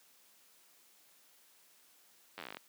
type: slowing click train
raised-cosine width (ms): 0.3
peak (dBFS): -27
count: 13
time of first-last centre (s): 2.38-2.57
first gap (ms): 10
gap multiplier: 1.08
effects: white hiss -65 dBFS RMS until 2.68 s + high-pass 200 Hz 12 dB/octave